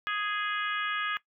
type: harmonic tone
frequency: 415.3 Hz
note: G#4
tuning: in tune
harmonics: 3 / 4 / 5 / 6 / 7 / 8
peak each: -33 / -32 / -39 / -40 / -41 / -42 dBFS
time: 0.07-1.17 s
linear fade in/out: 0 ms
effects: noise-tail reverb RT60 0.1 s tail -18 dB re dry